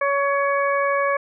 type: harmonic tone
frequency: 561 Hz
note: C#5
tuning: 21 cents sharp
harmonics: 1 / 2 / 3 / 4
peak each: -21 / -22 / -26 / -29 dBFS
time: 0.01-1.17 s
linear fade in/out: 5 ms
effects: none